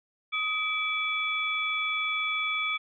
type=tone cluster; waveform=sine; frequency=1257 / 2317 / 3414 Hz; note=D#6 / D7 / G#7; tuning=+17 / -24 / +47 cents; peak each=-33 / -28 / -34 dBFS; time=0.32-2.78 s; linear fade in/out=20 ms; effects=none